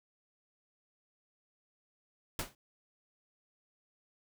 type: noise with exponential decay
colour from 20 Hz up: pink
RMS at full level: -32 dBFS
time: 2.39-2.55 s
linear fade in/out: 2 ms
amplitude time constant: 34 ms
effects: none